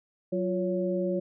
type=tone cluster; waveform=sine; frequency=185.7 / 351.9 / 557 Hz; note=F#3 / F4 / C#5; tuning=+7 / +13 / +8 cents; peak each=-30 dBFS; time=0.32-1.2 s; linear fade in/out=10 ms; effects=none